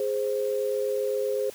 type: tone pair together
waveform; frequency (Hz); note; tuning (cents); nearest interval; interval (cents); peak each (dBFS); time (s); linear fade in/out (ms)
sine; 415.3 / 523.2; G#4 / C5; 0 / 0; major third; 400; -27; 0-1.5; 2
effects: white hiss -47 dBFS RMS until 1.54 s